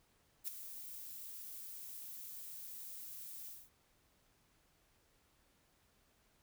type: noise with ADSR envelope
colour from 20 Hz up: violet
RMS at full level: -38 dBFS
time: 0.44-3.7 s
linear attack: 38 ms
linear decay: 8 ms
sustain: -11 dB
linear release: 230 ms
effects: pink hiss -73 dBFS RMS until 6.42 s